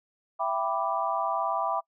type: chord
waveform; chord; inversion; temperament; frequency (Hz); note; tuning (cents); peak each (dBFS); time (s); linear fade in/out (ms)
sine; E minor seventh; none; equal with one note detuned; 665.4 / 784 / 987.8 / 1174.7; E5 / G5 / B5 / D6; +16 / 0 / 0 / 0; -31; 0.39-1.81; 20
effects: noise-tail reverb RT60 0.1 s tail -26 dB re dry